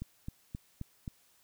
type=click train; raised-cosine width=5 ms; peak=-26 dBFS; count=5; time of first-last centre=0.02-1.078 s; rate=3.78 Hz; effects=white hiss -67 dBFS RMS until 1.43 s